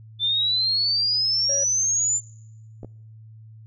sine exponential sweep, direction up, 3520 to 7230 Hz, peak -19 dBFS, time 0.19-2.21 s, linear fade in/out 50 ms
triangle tone, 560 Hz, C#5, 18 cents sharp, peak -27 dBFS, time 1.49-1.64 s, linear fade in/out 5 ms
clicks, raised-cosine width 2 ms, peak -24 dBFS, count 2, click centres 2.832 / 2.847 s
effects noise-tail reverb RT60 1.0 s tail -25 dB re dry + added 110 Hz sine -42 dBFS peak until 3.66 s

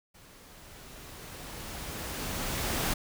pink noise with level ramp, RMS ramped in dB -55 to -29 dBFS, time 0.14-2.94 s, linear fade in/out 10 ms, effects none

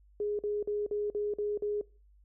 sine tone bursts, 415.3 Hz, G#4, in tune, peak -29 dBFS, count 7, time 0.2-1.812 s, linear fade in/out 2 ms, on 190 ms, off 47 ms, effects noise-tail reverb RT60 0.4 s tail -23 dB re dry + added 50 Hz sine -58 dBFS peak until 2.24 s

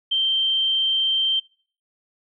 sine tone, 3136 Hz, G7, in tune, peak -18 dBFS, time 0.11-1.4 s, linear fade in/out 10 ms, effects noise-tail reverb RT60 0.5 s tail -25 dB re dry

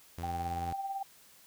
sawtooth tone, 85.5 Hz, F2, 36 cents flat, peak -34 dBFS, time 0.18-0.73 s, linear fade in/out 0 ms
sine tone with tremolo, 784 Hz, G5, in tune, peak -32 dBFS, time 0.23-1.03 s, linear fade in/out 5 ms, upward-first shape sine, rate 18 Hz, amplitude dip 50%
effects white hiss -59 dBFS RMS until 1.46 s

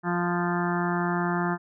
harmonic tone with a mistuned harmonic, 175.1 Hz, F3, 5 cents sharp, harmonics 1 / 2 / 4 / 5 / 6 / 7 / 8 / 9 / 10, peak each -27 / -30 / -33 / -34 / -35 / -35 / -36 / -37 / -37 dBFS, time 0.03-1.58 s, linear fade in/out 50 ms, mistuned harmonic 6, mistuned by -19 cents, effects none

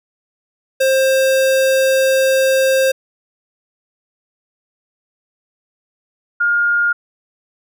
square / sine tone pair in turn, 530 / 1417.4 Hz, C5 / F6, +22 / +25 cents, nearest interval octave + perfect fourth, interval 1703 cents, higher second, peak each -12 dBFS, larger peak neither, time 0.8-2.92 / 6.4-6.93 s, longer first, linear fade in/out 10 ms, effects none

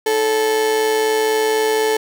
35% pulse tone with amplitude modulation, 436.4 Hz, A4, 14 cents flat, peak -11 dBFS, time 0.06-1.97 s, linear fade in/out 5 ms, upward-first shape sine, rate 124 Hz, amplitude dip 45%, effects none

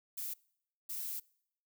violet noise bursts at uneven times, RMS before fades -40 dBFS, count 2, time 0.17-0.34 / 0.89-1.2 s, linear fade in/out 10 ms, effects noise-tail reverb RT60 0.7 s tail -25 dB re dry

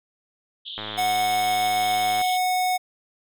white band-pass noise, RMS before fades -36 dBFS, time 0.65-2.38 s, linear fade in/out 20 ms, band 3100 to 3700 Hz, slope 96 dB/octave
click train, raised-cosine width 0.5 ms, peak -19 dBFS, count 153, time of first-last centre 0.78-2.214 s, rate 106 Hz
square tone, 735 Hz, F#5, 12 cents flat, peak -21 dBFS, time 0.97-2.78 s, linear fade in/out 20 ms
effects none

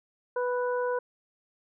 harmonic tone, 493.9 Hz, B4, in tune, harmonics 1 / 2 / 3, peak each -27 / -33 / -37 dBFS, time 0.36-0.99 s, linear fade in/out 5 ms, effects none

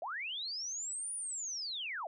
sine linear two-way sweep, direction up then down, 587.3 to 9730 to 587.3 Hz, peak -37 dBFS, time 0.02-2.07 s, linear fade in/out 2 ms, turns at 1.14 s, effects none

